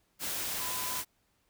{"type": "tone in noise", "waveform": "sine", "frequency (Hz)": 1007, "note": "B5", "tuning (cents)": 33, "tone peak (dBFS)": -41, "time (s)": [0.58, 1.03], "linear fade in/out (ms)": 50, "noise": "white", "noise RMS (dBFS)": -35, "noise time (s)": [0.19, 1.05], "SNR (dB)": -9, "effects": ["pink hiss -73 dBFS RMS until 1.49 s"]}